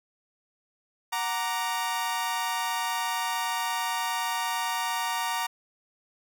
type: chord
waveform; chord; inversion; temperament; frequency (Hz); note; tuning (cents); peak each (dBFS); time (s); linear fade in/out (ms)
sawtooth; Gb augmented; none; equal; 740 / 932.3 / 1174.7; Gb5 / Bb5 / D6; 0 / 0 / 0; -31 / -25 / -31; 1.12-5.47; 10
effects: none